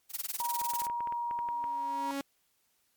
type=noise with tremolo; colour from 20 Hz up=blue; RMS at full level=-33 dBFS; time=0.09-0.88 s; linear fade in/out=50 ms; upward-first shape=sine; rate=20 Hz; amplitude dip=100%
type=tone; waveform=sine; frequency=949 Hz; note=A#5; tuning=31 cents sharp; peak=-31 dBFS; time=0.4-2.11 s; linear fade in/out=0 ms
type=clicks; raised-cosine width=0.5 ms; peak=-29 dBFS; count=12; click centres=0.616 / 0.736 / 0.819 / 0.868 / 0.899 / 1.006 / 1.073 / 1.124 / 1.311 / 1.39 / 1.488 / 1.641 s
type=tone with exponential growth; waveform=sawtooth; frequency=277.2 Hz; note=C#4; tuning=in tune; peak=-28 dBFS; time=1.33-2.21 s; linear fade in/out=2 ms; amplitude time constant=190 ms
effects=white hiss -73 dBFS RMS until 2.96 s + MP3 96 kbps